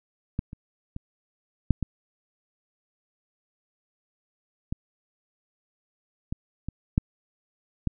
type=clicks; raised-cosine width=5 ms; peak=-14 / -26 / -22 / -6 / -14 / -16 / -17 / -19 / -7 / -12 dBFS; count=10; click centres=0.391 / 0.531 / 0.964 / 1.707 / 1.827 / 4.725 / 6.325 / 6.686 / 6.979 / 7.873 s; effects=none